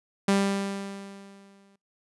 sawtooth tone with exponential decay, 197.6 Hz, G3, 14 cents sharp, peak -15 dBFS, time 0.28-1.76 s, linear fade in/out 5 ms, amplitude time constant 320 ms, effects noise-tail reverb RT60 0.2 s tail -25 dB re dry + resampled to 24000 Hz

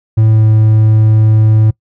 triangle tone with pitch glide, 110 to 108.93 Hz, A2 to A2, 0 to -17 cents, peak -3 dBFS, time 0.17-1.71 s, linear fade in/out 10 ms, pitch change -17 cents, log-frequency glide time 0.29-0.46 s, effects noise-tail reverb RT60 0.1 s tail -23 dB re dry

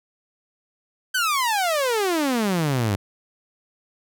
sawtooth exponential sweep, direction down, 1568 to 95.1 Hz, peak -16 dBFS, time 1.14-2.96 s, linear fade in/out 10 ms, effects none

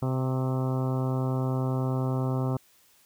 harmonic tone with a mistuned harmonic, 130 Hz, C3, 11 cents flat, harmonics 1 / 2 / 3 / 4 / 5 / 6 / 7 / 8 / 9 / 10, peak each -26 / -32 / -36 / -38 / -40 / -42 / -43 / -44 / -45 / -46 dBFS, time 0.02-2.57 s, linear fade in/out 5 ms, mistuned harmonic 8, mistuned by +29 cents, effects white hiss -61 dBFS RMS until 3.05 s

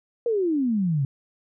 sine exponential sweep, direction down, 486.4 to 130.81 Hz, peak -20 dBFS, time 0.26-1.05 s, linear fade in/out 2 ms, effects none

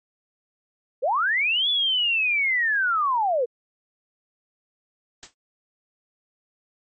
sine linear two-way sweep, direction up then down, 449.8 to 3473 to 449.8 Hz, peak -19 dBFS, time 1.02-3.46 s, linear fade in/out 20 ms, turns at 1.69 s
white noise with exponential decay, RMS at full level -34 dBFS, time 5.23-5.34 s, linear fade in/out 0 ms, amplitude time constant 23 ms
effects MP3 32 kbps

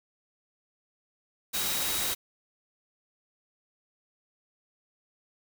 sine tone in noise, 3818 Hz, A#7, 41 cents sharp, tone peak -37 dBFS, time 1.53-2.15 s, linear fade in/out 20 ms, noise white, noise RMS -30 dBFS, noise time 1.53-2.15 s, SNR -10 dB, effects none

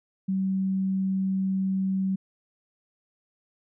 sine tone, 191 Hz, G3, 45 cents flat, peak -23 dBFS, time 0.28-2.16 s, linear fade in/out 10 ms, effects none

